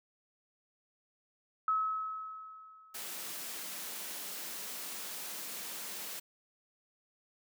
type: tone with exponential decay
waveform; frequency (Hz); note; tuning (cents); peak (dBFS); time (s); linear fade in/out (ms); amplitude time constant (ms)
sine; 1288; E6; -41; -26; 1.68-3.29; 2; 350
type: high-pass noise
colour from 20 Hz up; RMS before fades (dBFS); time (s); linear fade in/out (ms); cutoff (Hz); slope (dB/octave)
white; -42; 2.94-6.2; 10; 160; 48
effects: none